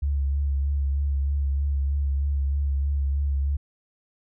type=tone with vibrato; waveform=sine; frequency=70 Hz; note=C#2; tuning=18 cents sharp; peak=-21 dBFS; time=0.02-3.57 s; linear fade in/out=10 ms; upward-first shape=sine; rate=3.2 Hz; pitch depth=30 cents each way; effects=none